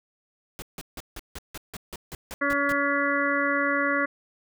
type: noise bursts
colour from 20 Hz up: pink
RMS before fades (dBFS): -37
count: 12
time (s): 0.59-2.722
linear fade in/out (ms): 0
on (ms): 31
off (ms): 160
type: harmonic tone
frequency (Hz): 283.1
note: C#4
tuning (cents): +37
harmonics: 1 / 2 / 4 / 5 / 6 / 7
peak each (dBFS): -29 / -29 / -29 / -29 / -29 / -29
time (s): 2.41-4.06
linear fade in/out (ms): 10
effects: none